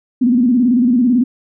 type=tone with vibrato; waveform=sine; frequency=244.8 Hz; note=B3; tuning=15 cents flat; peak=-9 dBFS; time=0.21-1.24 s; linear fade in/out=10 ms; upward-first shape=square; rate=18 Hz; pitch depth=92 cents each way; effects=none